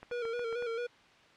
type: clicks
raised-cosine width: 0.5 ms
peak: -31 dBFS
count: 6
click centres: 0.03 / 0.113 / 0.253 / 0.394 / 0.527 / 0.624 s
type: tone with vibrato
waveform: square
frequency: 469.9 Hz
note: A#4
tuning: 14 cents sharp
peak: -34 dBFS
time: 0.11-0.87 s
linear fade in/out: 10 ms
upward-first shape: square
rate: 4.5 Hz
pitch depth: 48 cents each way
effects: white hiss -59 dBFS RMS until 1.36 s + low-pass 3000 Hz 12 dB/octave